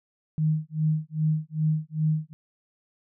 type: tone with tremolo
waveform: sine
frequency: 155.56 Hz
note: D#3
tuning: in tune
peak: -19 dBFS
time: 0.38-2.33 s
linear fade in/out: 0 ms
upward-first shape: sine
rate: 2.5 Hz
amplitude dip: 100%
effects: none